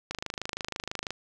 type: click train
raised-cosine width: 0.2 ms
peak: -15 dBFS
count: 27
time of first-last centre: 0.11-1.106 s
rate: 26.1 Hz
effects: none